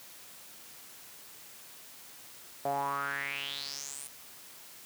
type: tone with band-pass filter sweep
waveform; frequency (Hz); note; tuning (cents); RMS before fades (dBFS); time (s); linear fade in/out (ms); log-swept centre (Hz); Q
sawtooth; 140; C#3; +18; -36; 2.65-4.07; 2; 650 to 10000; 6.4
effects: white hiss -51 dBFS RMS until 4.85 s + high-pass 80 Hz 12 dB/octave